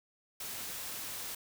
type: noise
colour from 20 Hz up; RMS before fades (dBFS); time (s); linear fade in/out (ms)
white; -41; 0.4-1.35; 5
effects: none